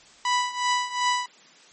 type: tone with tremolo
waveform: sawtooth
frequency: 987.8 Hz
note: B5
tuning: in tune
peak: -15 dBFS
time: 0.25-1.26 s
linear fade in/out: 2 ms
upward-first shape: triangle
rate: 2.7 Hz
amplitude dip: 85%
effects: white hiss -52 dBFS RMS until 1.72 s + MP3 32 kbps